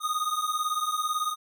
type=beating tone pair; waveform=square; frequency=1229 / 1247 Hz; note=D#6 / D#6; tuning=-22 / +3 cents; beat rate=18 Hz; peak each=-30 dBFS; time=0-1.36 s; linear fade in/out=50 ms; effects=none